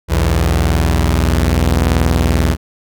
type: tone pair together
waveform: sawtooth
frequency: 61.74 / 82.41 Hz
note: B1 / E2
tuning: 0 / 0 cents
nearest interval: perfect fourth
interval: 500 cents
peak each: -10 dBFS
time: 0.08-2.57 s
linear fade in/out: 50 ms
effects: none